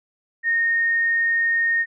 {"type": "tone", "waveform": "sine", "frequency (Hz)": 1846, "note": "A#6", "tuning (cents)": -17, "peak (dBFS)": -17, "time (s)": [0.43, 1.86], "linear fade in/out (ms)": 50, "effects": []}